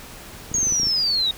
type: clicks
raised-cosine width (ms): 3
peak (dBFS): -20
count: 9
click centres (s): 0.516 / 0.549 / 0.584 / 0.63 / 0.67 / 0.723 / 0.799 / 0.833 / 0.87
type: linear sweep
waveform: sine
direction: down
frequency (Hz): 6650 to 3729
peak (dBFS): -18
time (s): 0.54-1.31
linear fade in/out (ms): 2
effects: pink hiss -40 dBFS RMS until 1.37 s